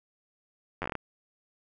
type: slowing click train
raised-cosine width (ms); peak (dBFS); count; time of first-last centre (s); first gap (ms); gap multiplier
0.5; -17; 8; 0.82-0.953; 10; 1.21
effects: none